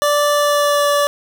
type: tone with pitch glide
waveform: 25% pulse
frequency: 585 to 577.6 Hz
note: D5 to D5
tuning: -7 to -29 cents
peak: -9 dBFS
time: 0.02-1.07 s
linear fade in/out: 0 ms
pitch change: -22 cents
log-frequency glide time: 0.34-0.89 s
effects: none